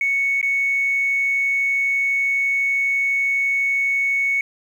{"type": "tone with dropouts", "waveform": "sine", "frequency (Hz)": 2217, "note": "C#7", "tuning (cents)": 0, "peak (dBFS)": -16, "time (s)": [0.01, 4.41], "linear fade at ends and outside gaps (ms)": 2, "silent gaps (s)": [0.414, 0.428], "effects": ["tanh soft clip ceiling -12 dBFS", "8-bit"]}